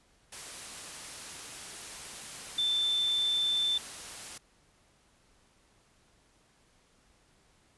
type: tone in noise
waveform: sine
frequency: 3543 Hz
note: A7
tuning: 11 cents sharp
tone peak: -26 dBFS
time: 2.58-3.78 s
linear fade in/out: 5 ms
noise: white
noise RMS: -43 dBFS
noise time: 0.32-4.38 s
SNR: +14 dB
effects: pink hiss -66 dBFS RMS until 7.77 s + resampled to 24000 Hz